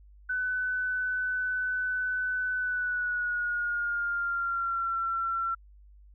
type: tone with pitch glide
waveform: sine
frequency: 1503 to 1354.6 Hz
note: F#6 to E6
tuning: +27 to +47 cents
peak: -27 dBFS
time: 0.29-5.55 s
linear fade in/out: 10 ms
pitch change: -180 cents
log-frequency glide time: 2.54-4.95 s
effects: added 50 Hz sine -51 dBFS peak until 6.14 s